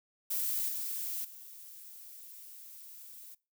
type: noise with level steps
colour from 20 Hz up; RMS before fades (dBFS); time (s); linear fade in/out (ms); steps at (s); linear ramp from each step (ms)
violet; -33 / -37 / -50; 0.3-3.35; 10; 0.68 / 1.24; 10
effects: noise-tail reverb RT60 0.3 s tail -22 dB re dry